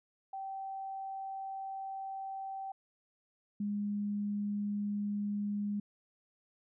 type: tone pair in turn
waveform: sine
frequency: 775 / 205.3 Hz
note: G5 / G#3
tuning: -20 / -20 cents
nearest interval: octave + major seventh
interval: 2300 cents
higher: first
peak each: -38 / -32 dBFS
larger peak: second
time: 0.33-2.72 / 3.6-5.8 s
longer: first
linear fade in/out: 5 ms
effects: none